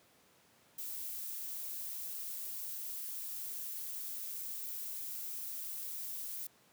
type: noise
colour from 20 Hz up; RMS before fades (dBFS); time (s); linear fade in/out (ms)
violet; -42; 0.78-6.47; 5
effects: pink hiss -66 dBFS RMS until 6.72 s + high-pass 150 Hz 12 dB/octave